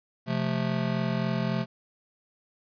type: chord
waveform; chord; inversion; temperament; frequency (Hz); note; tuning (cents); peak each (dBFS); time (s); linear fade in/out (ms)
square; F major; second; just; 130.96 / 174.61 / 218.3; C3 / F3 / A3; +2 / 0 / -13; -31; 0.26-1.66; 50
effects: resampled to 11025 Hz + 10-bit